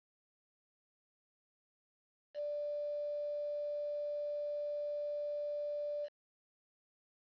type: tone with quantisation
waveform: sine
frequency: 587.3 Hz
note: D5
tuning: in tune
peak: -36 dBFS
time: 2.34-6.09 s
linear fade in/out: 50 ms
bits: 9
effects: resampled to 11025 Hz